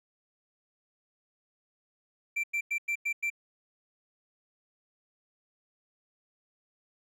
triangle tone bursts, 2350 Hz, D7, 1 cent sharp, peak -26 dBFS, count 6, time 2.36-3.302 s, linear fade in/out 10 ms, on 77 ms, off 96 ms, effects none

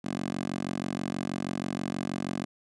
10% pulse tone with high-pass filter, 46.25 Hz, F#1, in tune, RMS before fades -33 dBFS, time 0.04-2.45 s, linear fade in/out 10 ms, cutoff 220 Hz, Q 1.7, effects resampled to 22050 Hz

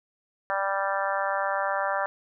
harmonic tone, 196 Hz, G3, in tune, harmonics 3 / 4 / 5 / 6 / 7 / 8 / 9, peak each -30 / -31 / -32 / -33 / -33 / -34 / -35 dBFS, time 0.5-2.06 s, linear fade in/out 0 ms, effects none

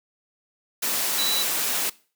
sine tone in noise, 3951 Hz, B7, in tune, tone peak -23 dBFS, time 1.18-1.43 s, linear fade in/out 10 ms, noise white, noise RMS -25 dBFS, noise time 0.82-1.9 s, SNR -1 dB, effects noise-tail reverb RT60 0.4 s tail -21 dB re dry + high-pass 200 Hz 12 dB/octave

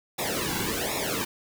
pink noise with flanger, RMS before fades -29 dBFS, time 0.18-1.25 s, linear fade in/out 10 ms, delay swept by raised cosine 0.65 to 1.65 ms, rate 1.3 Hz, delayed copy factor -1, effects none

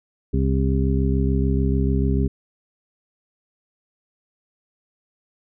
harmonic tone, 66.8 Hz, C2, 36 cents sharp, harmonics 1 / 2 / 3 / 4 / 6, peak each -20 / -23 / -25 / -26 / -28 dBFS, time 0.33-2.28 s, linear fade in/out 10 ms, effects none

